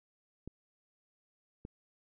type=clicks; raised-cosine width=3 ms; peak=-30 dBFS; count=2; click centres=0.476 / 1.651 s; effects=none